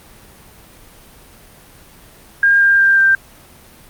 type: tone with pitch steps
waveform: sine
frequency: 1611 / 1598.9 / 1587 / 1575.1 Hz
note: G6 / G6 / G6 / G6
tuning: +47 / +34 / +21 / +8 cents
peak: -8 dBFS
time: 2.43-3.15 s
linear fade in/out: 2 ms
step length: 180 ms
effects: pink hiss -43 dBFS RMS until 3.89 s + Opus 32 kbps